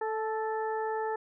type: harmonic tone with a mistuned harmonic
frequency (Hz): 440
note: A4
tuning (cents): 0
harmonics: 1 / 2 / 3 / 4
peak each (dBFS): -32 / -33 / -43 / -42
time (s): 0.01-1.16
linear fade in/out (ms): 5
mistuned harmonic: 2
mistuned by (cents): -17
effects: none